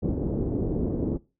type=low-pass noise; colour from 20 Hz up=white; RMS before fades=-27 dBFS; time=0.02-1.18 s; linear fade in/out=20 ms; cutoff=390 Hz; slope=24 dB/octave; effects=noise-tail reverb RT60 0.3 s tail -21 dB re dry